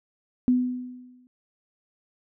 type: tone with exponential decay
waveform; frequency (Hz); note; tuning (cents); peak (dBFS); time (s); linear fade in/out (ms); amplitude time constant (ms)
sine; 250; B3; +21; -15; 0.48-1.27; 0; 170
effects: none